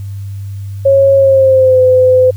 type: tone with pitch glide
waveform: sine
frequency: 547 to 510.4 Hz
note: C#5 to C5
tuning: -23 to -43 cents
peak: -4 dBFS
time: 0.85-2.31 s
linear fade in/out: 10 ms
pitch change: -120 cents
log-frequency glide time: 1.16-1.81 s
effects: added 99 Hz sine -20 dBFS peak until 2.36 s + white hiss -47 dBFS RMS until 2.36 s